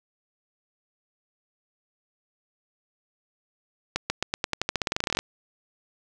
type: accelerating click train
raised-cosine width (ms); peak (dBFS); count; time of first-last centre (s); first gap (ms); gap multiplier
0.2; -7; 21; 3.96-5.19; 140; 0.9
effects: none